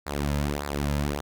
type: tone with flanger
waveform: sawtooth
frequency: 72.2 Hz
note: D2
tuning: 29 cents flat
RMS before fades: -28 dBFS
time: 0.06-1.21 s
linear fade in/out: 10 ms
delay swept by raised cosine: 0.32 to 2.72 ms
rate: 1.7 Hz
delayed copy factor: -0.75
effects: none